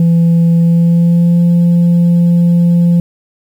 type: tone with pitch glide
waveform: sine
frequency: 168.2 to 172.23 Hz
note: E3 to F3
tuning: +35 to -24 cents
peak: -3 dBFS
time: 0-3 s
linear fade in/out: 2 ms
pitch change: +41 cents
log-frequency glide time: 0.59-1.4 s
effects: tanh soft clip ceiling -5 dBFS + 7-bit